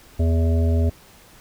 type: harmonic tone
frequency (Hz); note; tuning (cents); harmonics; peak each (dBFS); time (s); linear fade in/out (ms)
82.41; E2; 0; 1 / 3 / 5 / 7 / 8; -16 / -26 / -30 / -33 / -34; 0.19-0.9; 10
effects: pink hiss -49 dBFS RMS until 1.4 s